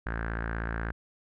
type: tone with low-pass filter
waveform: sawtooth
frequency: 56.3 Hz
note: A1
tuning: 40 cents sharp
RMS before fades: -33 dBFS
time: 0.06-0.92 s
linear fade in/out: 5 ms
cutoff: 1600 Hz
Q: 7.1
effects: none